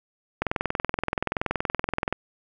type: click train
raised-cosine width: 0.5 ms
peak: -9 dBFS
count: 37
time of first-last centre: 0.42-2.126 s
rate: 21.1 Hz
effects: none